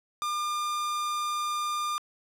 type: tone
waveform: 45% pulse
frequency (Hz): 1203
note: D6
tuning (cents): +41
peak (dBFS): -28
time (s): 0.22-1.98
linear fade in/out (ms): 0
effects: low-pass 11000 Hz 12 dB/octave